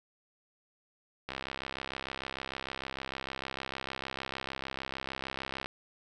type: click train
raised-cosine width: 0.3 ms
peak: -20 dBFS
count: 292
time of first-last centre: 1.29-5.659 s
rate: 66.6 Hz
effects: none